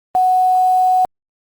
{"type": "tone with quantisation", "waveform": "sine", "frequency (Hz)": 740, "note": "F#5", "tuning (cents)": 0, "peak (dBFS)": -10, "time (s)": [0.15, 1.05], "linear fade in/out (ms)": 0, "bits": 6, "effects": ["Opus 24 kbps"]}